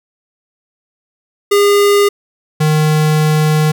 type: tone pair in turn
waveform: square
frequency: 406.5 / 153.95 Hz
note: G#4 / D#3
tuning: -37 / -18 cents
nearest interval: octave + perfect fourth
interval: 1681 cents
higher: first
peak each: -8 / -10 dBFS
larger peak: first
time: 1.51-2.09 / 2.6-3.72 s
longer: second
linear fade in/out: 10 ms
effects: none